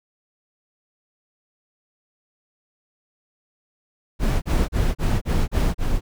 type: noise bursts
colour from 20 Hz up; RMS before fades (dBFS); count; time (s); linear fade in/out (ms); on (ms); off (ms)
brown; -19; 7; 4.19-6.01; 50; 230; 35
effects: none